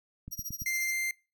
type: click train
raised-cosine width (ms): 5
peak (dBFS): -29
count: 4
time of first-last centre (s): 0.28-0.619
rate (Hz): 8.84
type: tone with tremolo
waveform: 15% pulse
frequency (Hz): 5720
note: F8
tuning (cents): +41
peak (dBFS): -28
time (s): 0.31-0.92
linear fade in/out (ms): 20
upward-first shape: sine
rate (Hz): 14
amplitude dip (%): 95
type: tone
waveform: 45% pulse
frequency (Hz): 2093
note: C7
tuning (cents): 0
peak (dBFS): -29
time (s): 0.66-1.11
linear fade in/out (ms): 2
effects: noise-tail reverb RT60 0.3 s tail -24 dB re dry